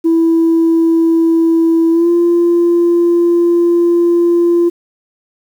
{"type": "tone with pitch glide", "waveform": "sine", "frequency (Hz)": [329.6, 344], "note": ["E4", "F4"], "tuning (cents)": [0, -26], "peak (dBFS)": -6, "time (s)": [0.04, 4.7], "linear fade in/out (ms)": 20, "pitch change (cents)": 74, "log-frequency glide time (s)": [1.91, 2.09], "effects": ["tanh soft clip ceiling -5 dBFS", "7-bit"]}